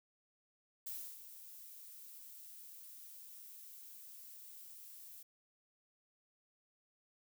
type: noise with ADSR envelope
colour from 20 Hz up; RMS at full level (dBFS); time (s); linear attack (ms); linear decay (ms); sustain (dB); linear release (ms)
violet; -43; 0.86-5.23; 9; 300; -11; 6
effects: none